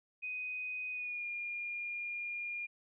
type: tone with pitch glide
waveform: sine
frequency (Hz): 2499 to 2415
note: D#7 to D7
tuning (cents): +7 to +48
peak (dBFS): -37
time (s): 0.22-2.67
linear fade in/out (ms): 20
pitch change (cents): -59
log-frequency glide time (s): 0.91-1.26
effects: none